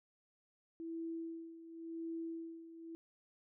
sine tone with tremolo, 329.6 Hz, E4, in tune, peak -39 dBFS, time 0.8-2.95 s, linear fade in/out 0 ms, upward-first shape sine, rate 0.92 Hz, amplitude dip 75%, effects none

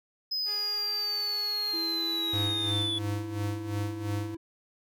triangle linear sweep, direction down, 5080 to 3416 Hz, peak -27 dBFS, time 0.31-2.99 s, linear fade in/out 10 ms
10% pulse tone, 415.3 Hz, G#4, in tune, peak -34 dBFS, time 0.45-2.75 s, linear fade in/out 50 ms
triangle tone with vibrato, 330.2 Hz, E4, 3 cents sharp, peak -34 dBFS, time 1.73-4.37 s, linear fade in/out 10 ms, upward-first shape sine, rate 12 Hz, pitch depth 10 cents each way
square tone with tremolo, 101.8 Hz, G#2, 34 cents flat, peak -29 dBFS, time 2.33-4.35 s, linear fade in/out 5 ms, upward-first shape sine, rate 2.9 Hz, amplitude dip 70%
effects none

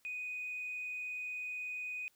sine tone with frequency modulation, 2489 Hz, D#7, in tune, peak -37 dBFS, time 0.05-2.08 s, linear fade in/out 0 ms, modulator 32.2 Hz, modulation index 0.64, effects tanh soft clip ceiling -34 dBFS + white hiss -72 dBFS RMS until 2.15 s

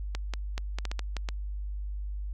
clicks, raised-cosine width 0.2 ms, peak -17 dBFS, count 9, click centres 0.15 / 0.337 / 0.579 / 0.786 / 0.853 / 0.915 / 0.993 / 1.167 / 1.288 s, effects added 50 Hz sine -32 dBFS peak until 2.33 s

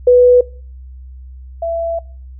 sine tone pair in turn, 493.9 / 668.1 Hz, B4 / E5, 0 / +23 cents, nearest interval perfect fourth, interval 523 cents, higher second, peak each -4 / -16 dBFS, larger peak first, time 0.07-0.41 / 1.62-1.99 s, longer second, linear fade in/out 5 ms, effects noise-tail reverb RT60 0.4 s tail -22 dB re dry + added 64 Hz sine -31 dBFS peak until 2.39 s

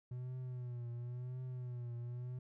triangle tone with vibrato, 123.47 Hz, B2, in tune, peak -39 dBFS, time 0.11-2.39 s, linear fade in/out 5 ms, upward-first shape triangle, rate 0.95 Hz, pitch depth 71 cents each way, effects none

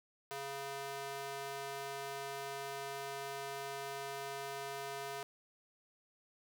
square tone with high-pass filter, 138.59 Hz, C#3, in tune, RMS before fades -43 dBFS, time 0.31-5.23 s, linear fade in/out 0 ms, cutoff 560 Hz, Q 1.1, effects none

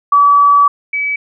sine tone pair in turn, 1146 / 2287 Hz, D6 / D7, -43 / -47 cents, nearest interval octave, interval 1196 cents, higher second, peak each -5 / -14 dBFS, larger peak first, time 0.12-0.68 / 0.93-1.16 s, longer first, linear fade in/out 5 ms, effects none

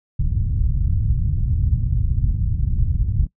white low-pass noise, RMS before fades -19 dBFS, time 0.19-3.27 s, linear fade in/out 5 ms, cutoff 110 Hz, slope 24 dB/octave, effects noise-tail reverb RT60 0.1 s tail -21 dB re dry

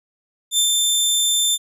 20% pulse tone with ADSR envelope, 3564 Hz, A7, 22 cents sharp, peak -8 dBFS, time 0.51-1.58 s, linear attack 71 ms, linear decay 90 ms, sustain -2 dB, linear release 38 ms, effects none

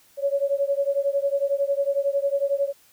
sine beating tone pair, 554.4 / 565.4 Hz, C#5 / C#5, 0 / +34 cents, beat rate 11 Hz, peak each -23 / -24 dBFS, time 0.17-2.73 s, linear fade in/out 50 ms, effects white hiss -57 dBFS RMS until 2.92 s

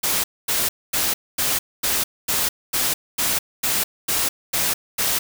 white noise bursts, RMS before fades -21 dBFS, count 12, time 0.03-5.19 s, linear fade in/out 10 ms, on 210 ms, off 240 ms, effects none

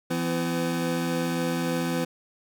25% pulse tone pair together, 168 / 253.8 Hz, E3 / B3, +33 / +47 cents, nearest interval perfect fifth, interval 714 cents, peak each -24 dBFS, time 0.1-2.05 s, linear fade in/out 10 ms, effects none

